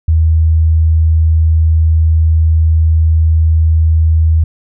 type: tone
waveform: sine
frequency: 80 Hz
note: D#2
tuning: 49 cents sharp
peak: -6 dBFS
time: 0.08-4.44 s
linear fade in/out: 5 ms
effects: none